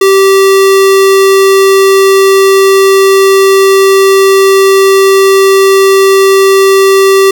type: tone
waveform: square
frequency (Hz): 388.4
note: G4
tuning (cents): -16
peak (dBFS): -3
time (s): 0.01-7.31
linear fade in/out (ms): 5
effects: none